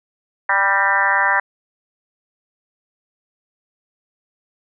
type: harmonic tone with a mistuned harmonic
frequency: 196.5 Hz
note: G3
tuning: 4 cents sharp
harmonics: 3 / 4 / 5 / 6 / 7 / 8 / 9 / 10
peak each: -29 / -23 / -20 / -25 / -25 / -20 / -19 / -24 dBFS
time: 0.49-1.4 s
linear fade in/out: 5 ms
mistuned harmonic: 9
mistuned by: +32 cents
effects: none